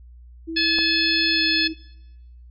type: tone with pitch glide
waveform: sine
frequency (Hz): 326.6 to 320.6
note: E4 to E4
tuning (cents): -16 to -48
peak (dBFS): -27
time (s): 0.47-1.74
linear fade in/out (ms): 20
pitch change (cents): -32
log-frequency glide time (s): 1.33-1.41
type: harmonic tone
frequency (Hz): 860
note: A5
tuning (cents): -40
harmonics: 2 / 3 / 4 / 5 / 6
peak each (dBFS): -25 / -25 / -25 / -23 / -26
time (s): 0.56-1.68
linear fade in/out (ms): 10
type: clicks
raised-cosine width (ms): 1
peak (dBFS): -21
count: 2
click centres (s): 0.785 / 0.789
effects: noise-tail reverb RT60 0.9 s tail -20 dB re dry + added 60 Hz sine -42 dBFS peak until 2.5 s